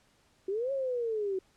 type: linear two-way sweep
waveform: sine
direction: up then down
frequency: 370 to 554.4 to 370 Hz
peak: -29 dBFS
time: 0.48-1.39 s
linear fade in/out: 5 ms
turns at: 0.72 s
effects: pink hiss -67 dBFS RMS until 1.56 s + low-pass 9000 Hz 12 dB/octave